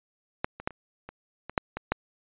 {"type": "clicks", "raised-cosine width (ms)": 0.5, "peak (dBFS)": [-11, -24, -12, -30, -25, -22, -7, -17, -8], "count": 9, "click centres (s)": [0.445, 0.6, 0.675, 0.707, 1.09, 1.496, 1.578, 1.77, 1.92], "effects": ["resampled to 8000 Hz"]}